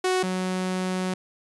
sawtooth tone pair in turn, 370 / 185 Hz, F#4 / F#3, 0 / 0 cents, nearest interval octave, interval 1200 cents, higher first, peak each -17 / -21 dBFS, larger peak first, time 0.04-0.23 / 0.23-1.14 s, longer second, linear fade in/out 5 ms, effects resampled to 24000 Hz

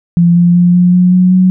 sine tone with pitch steps, 171.8 / 173.9 / 176.02 / 178.17 / 180.34 / 182.54 / 184.77 Hz, F3 / F3 / F3 / F3 / F#3 / F#3 / F#3, -28 / -7 / +14 / +35 / -44 / -23 / -2 cents, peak -4 dBFS, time 0.17-1.5 s, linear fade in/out 0 ms, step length 190 ms, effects none

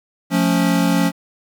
square chord, F augmented, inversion none, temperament equal with one note detuned, 176.64 / 220 / 277.2 Hz, F3 / A3 / C#4, +20 / 0 / 0 cents, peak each -18 / -22 / -19 dBFS, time 0.3-1.12 s, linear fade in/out 50 ms, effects 8-bit

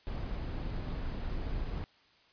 brown noise, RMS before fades -36 dBFS, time 0.07-1.84 s, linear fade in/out 0 ms, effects white hiss -64 dBFS RMS until 2.32 s + resampled to 11025 Hz

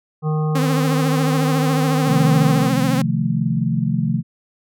harmonic tone, 154.3 Hz, D#3, 14 cents flat, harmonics 1 / 3 / 5 / 7 / 8, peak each -17 / -27 / -31 / -34 / -35 dBFS, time 0.22-2.72 s, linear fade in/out 50 ms
sawtooth tone with vibrato, 261.6 Hz, C4, in tune, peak -15 dBFS, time 0.55-3.02 s, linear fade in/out 5 ms, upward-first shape triangle, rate 14 Hz, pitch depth 94 cents each way
sine chord, F dominant seventh, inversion second, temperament equal, 130.81 / 155.56 / 174.61 / 220 Hz, C3 / Eb3 / F3 / A3, 0 / 0 / 0 / 0 cents, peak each -22 dBFS, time 2.05-4.23 s, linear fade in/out 50 ms
effects none

